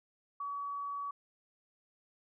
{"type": "tone", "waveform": "sine", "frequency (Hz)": 1135, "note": "C#6", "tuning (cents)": 41, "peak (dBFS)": -36, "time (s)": [0.4, 1.11], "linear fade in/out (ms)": 5, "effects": []}